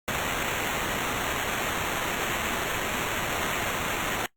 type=noise with sample-and-hold; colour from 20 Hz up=white; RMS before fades=-29 dBFS; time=0.08-4.26 s; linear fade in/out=0 ms; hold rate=4900 Hz; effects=noise-tail reverb RT60 0.1 s tail -20 dB re dry + Opus 48 kbps